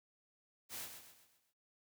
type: noise with echo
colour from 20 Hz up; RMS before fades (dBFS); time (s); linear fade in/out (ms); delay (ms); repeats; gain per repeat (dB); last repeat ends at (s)
white; -45; 0.69-0.89; 50; 130; 5; -7; 1.54
effects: none